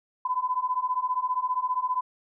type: beating tone pair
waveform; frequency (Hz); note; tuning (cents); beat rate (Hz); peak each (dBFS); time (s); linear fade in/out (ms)
sine; 1000 / 1015; B5 / B5; +21 / +47; 15; -28 / -27; 0.25-2.01; 5
effects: none